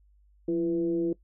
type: tone with frequency modulation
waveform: sine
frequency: 337.2 Hz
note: E4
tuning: 39 cents sharp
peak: -24 dBFS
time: 0.48-1.13 s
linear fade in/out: 5 ms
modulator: 160 Hz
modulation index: 0.56
effects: noise-tail reverb RT60 0.1 s tail -20 dB re dry + added 50 Hz sine -58 dBFS peak until 1.23 s